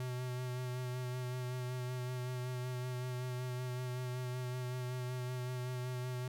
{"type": "tone with vibrato", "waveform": "square", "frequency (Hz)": 125.7, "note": "B2", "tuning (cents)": 31, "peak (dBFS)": -38, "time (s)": [0, 6.28], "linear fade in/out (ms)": 2, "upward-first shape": "sine", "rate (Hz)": 5.3, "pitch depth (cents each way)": 21, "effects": []}